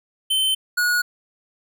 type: tone pair in turn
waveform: square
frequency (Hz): 3080 / 1453.6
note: G7 / F#6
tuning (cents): -31 / -31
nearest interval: octave + minor second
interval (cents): 1300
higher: first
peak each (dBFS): -18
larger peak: neither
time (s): 0.3-0.55 / 0.77-1.02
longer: neither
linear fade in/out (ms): 10
effects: none